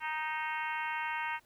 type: harmonic tone with a mistuned harmonic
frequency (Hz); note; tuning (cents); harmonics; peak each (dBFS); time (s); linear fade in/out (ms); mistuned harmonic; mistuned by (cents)
311.3; D#4; +1; 3 / 4 / 5 / 6 / 7 / 8 / 9 / 10; -36 / -45 / -40 / -42 / -41 / -48 / -45 / -52; 0-1.4; 50; 9; -43
effects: pink hiss -67 dBFS RMS until 1.45 s